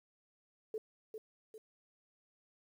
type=tone with echo; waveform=sine; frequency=435.8 Hz; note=A4; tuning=17 cents flat; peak=-36 dBFS; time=0.74-0.78 s; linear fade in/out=2 ms; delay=400 ms; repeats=2; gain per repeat=-6 dB; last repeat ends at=1.58 s; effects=11-bit